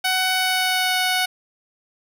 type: tone with pitch glide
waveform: 10% pulse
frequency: 747 to 739.3 Hz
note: F#5 to F#5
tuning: +16 to -2 cents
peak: -10 dBFS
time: 0.04-1.26 s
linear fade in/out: 10 ms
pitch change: -18 cents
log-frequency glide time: 0.32-0.96 s
effects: none